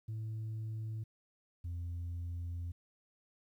sine tone pair in turn, 110 / 86.41 Hz, A2 / F2, 0 / -18 cents, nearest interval major third, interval 418 cents, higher first, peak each -35 / -35 dBFS, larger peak neither, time 0.08-1.04 / 1.64-2.72 s, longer second, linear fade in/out 10 ms, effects tanh soft clip ceiling -36 dBFS + 12-bit

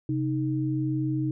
sine tone pair together, 132.36 / 311.1 Hz, C3 / D#4, +20 / 0 cents, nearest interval octave + minor third, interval 1480 cents, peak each -27 / -27 dBFS, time 0.09-1.31 s, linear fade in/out 2 ms, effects none

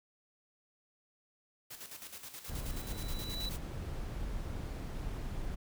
white noise with tremolo, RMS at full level -46 dBFS, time 1.7-3.58 s, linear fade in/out 10 ms, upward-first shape square, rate 9.4 Hz, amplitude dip 60%
triangle tone with exponential growth, 3951 Hz, B7, in tune, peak -35 dBFS, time 2.24-3.49 s, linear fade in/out 2 ms, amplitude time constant 270 ms
brown noise, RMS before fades -39 dBFS, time 2.48-5.56 s, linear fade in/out 20 ms
effects none

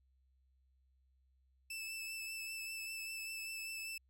sawtooth tone with vibrato, 2637 Hz, E7, in tune, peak -39 dBFS, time 1.7-3.98 s, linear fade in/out 5 ms, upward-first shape triangle, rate 5.1 Hz, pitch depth 21 cents each way, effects added 65 Hz sine -70 dBFS peak until 4.09 s

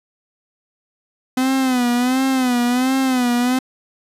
45% pulse tone with vibrato, 253.4 Hz, B3, 45 cents sharp, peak -15 dBFS, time 1.37-3.59 s, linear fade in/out 5 ms, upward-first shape sine, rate 1.4 Hz, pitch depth 87 cents each way, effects resampled to 32000 Hz

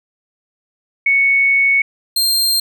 sine / sawtooth tone pair in turn, 2217 / 4185 Hz, C#7 / C8, 0 / 0 cents, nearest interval major seventh, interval 1100 cents, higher second, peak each -10 dBFS, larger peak neither, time 1.06-1.82 / 2.16-2.6 s, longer first, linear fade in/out 5 ms, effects none

